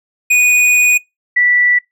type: tone pair in turn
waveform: square / sine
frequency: 2472 / 1962 Hz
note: D#7 / B6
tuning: -12 / -12 cents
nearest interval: major third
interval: 400 cents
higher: first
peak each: -8 dBFS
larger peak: neither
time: 0.3-0.98 / 1.36-1.79 s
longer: first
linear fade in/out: 10 ms
effects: noise-tail reverb RT60 0.2 s tail -25 dB re dry + low-pass 12000 Hz 12 dB/octave